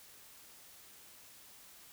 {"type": "silence", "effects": ["white hiss -57 dBFS RMS until 1.92 s"]}